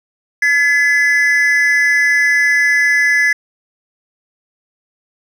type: tone pair together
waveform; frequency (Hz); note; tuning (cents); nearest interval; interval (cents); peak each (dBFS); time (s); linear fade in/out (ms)
triangle; 1704.2 / 2019; G#6 / B6; +44 / +38; minor third; 294; -10; 0.42-3.33; 5
effects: tanh soft clip ceiling -4 dBFS